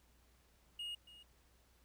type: tone with echo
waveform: triangle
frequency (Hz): 2864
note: F7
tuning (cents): +43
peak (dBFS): -40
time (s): 0.79-0.95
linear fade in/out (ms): 5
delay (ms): 280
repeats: 1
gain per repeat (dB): -15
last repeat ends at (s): 1.23
effects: added 60 Hz sine -70 dBFS peak until 1.84 s + pink hiss -72 dBFS RMS until 1.84 s